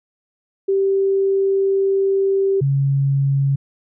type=tone pair in turn; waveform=sine; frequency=390 / 138.14 Hz; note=G4 / C#3; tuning=-9 / -6 cents; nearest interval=octave + tritone; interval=1797 cents; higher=first; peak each=-14 dBFS; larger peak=neither; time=0.68-2.61 / 2.61-3.56 s; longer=first; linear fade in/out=10 ms; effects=none